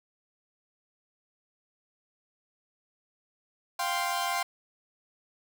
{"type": "chord", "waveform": "sawtooth", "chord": "F suspended second", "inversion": "none", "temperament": "equal", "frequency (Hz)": [698.5, 784, 1046.5], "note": ["F5", "G5", "C6"], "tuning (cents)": [0, 0, 0], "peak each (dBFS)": [-29, -29, -28], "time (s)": [3.79, 4.43], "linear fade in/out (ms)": 5, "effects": []}